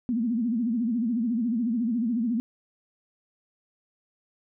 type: tone with vibrato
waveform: sine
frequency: 233.1 Hz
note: A#3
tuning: in tune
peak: -23 dBFS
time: 0.09-2.4 s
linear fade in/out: 0 ms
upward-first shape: sine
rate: 14 Hz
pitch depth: 140 cents each way
effects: none